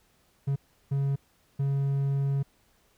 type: tone bursts at uneven times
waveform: triangle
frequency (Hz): 138.59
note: C#3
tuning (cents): 0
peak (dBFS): -22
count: 3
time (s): 0.47-0.56 / 0.91-1.16 / 1.59-2.43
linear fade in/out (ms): 10
effects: pink hiss -66 dBFS RMS until 2.97 s